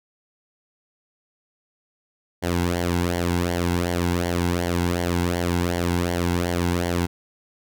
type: tone with flanger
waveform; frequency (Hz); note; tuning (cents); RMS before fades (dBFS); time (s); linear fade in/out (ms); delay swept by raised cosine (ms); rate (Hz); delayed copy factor
sawtooth; 87.31; F2; 0; -23; 2.42-7.07; 20; 0.78 to 1.7; 2.7; -0.7
effects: none